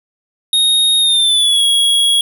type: tone with pitch glide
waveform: square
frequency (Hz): 3729 to 3322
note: A#7 to G#7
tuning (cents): 0 to 0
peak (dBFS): -10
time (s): 0.53-2.21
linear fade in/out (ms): 2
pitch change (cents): -200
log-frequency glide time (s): 0.99-1.63
effects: none